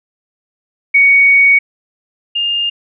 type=tone pair in turn; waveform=sine; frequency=2236 / 2817 Hz; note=C#7 / F7; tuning=+14 / +14 cents; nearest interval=major third; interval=400 cents; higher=second; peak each=-5 / -13 dBFS; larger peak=first; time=0.94-1.59 / 2.35-2.7 s; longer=first; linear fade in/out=10 ms; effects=none